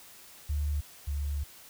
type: tone pair in turn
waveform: sine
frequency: 73.42 / 71.99 Hz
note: D2 / D2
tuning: 0 / -34 cents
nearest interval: unison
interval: 34 cents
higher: first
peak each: -27 / -29 dBFS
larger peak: first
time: 0.49-0.81 / 1.07-1.44 s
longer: second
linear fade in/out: 10 ms
effects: white hiss -52 dBFS RMS until 1.69 s

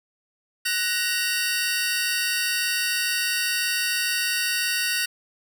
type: tone cluster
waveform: sawtooth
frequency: 1485 / 1878 / 2746 / 4611 Hz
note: F#6 / A#6 / F7 / D8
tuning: +6 / +12 / -30 / -33 cents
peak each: -25 dBFS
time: 0.65-5.06 s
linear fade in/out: 10 ms
effects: none

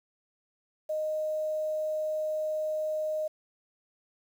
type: tone with quantisation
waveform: sine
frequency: 619 Hz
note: D#5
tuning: 9 cents flat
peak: -28 dBFS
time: 0.89-3.28 s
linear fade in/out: 10 ms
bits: 9
effects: none

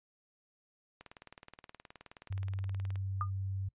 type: click train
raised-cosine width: 0.3 ms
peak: -33 dBFS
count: 38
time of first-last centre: 1.01-2.957 s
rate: 19 Hz
type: tone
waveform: sine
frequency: 96.5 Hz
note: G2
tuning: 27 cents flat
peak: -34 dBFS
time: 2.3-3.69 s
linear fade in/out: 10 ms
type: tone with exponential decay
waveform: sine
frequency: 1214 Hz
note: D#6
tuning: 43 cents flat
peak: -28 dBFS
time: 3.21-3.3 s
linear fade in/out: 1 ms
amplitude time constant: 18 ms
effects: noise-tail reverb RT60 0.1 s tail -22 dB re dry + resampled to 8000 Hz

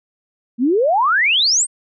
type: exponential sweep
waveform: sine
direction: up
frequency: 223.4 to 8870 Hz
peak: -12 dBFS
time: 0.58-1.67 s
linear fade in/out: 50 ms
effects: none

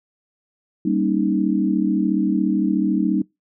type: chord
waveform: sine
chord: Eb dominant seventh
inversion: first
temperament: equal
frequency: 196 / 233.1 / 277.2 / 311.1 Hz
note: G3 / Bb3 / Db4 / Eb4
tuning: 0 / 0 / 0 / 0 cents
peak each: -21 / -24 / -24 / -21 dBFS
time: 0.85-3.22 s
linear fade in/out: 5 ms
effects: noise-tail reverb RT60 0.2 s tail -23 dB re dry

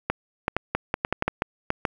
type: clicks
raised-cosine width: 0.5 ms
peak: -7 dBFS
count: 12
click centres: 0.1 / 0.481 / 0.566 / 0.75 / 0.941 / 1.049 / 1.126 / 1.224 / 1.28 / 1.421 / 1.704 / 1.852 s
effects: 7-bit

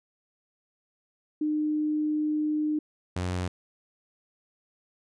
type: tone pair in turn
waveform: sine / sawtooth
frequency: 303.8 / 90.32 Hz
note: D#4 / F#2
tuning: -41 / -41 cents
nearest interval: octave + major sixth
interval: 2100 cents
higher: first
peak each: -24 / -24 dBFS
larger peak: neither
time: 1.41-2.79 / 3.16-3.48 s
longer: first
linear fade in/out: 5 ms
effects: resampled to 22050 Hz

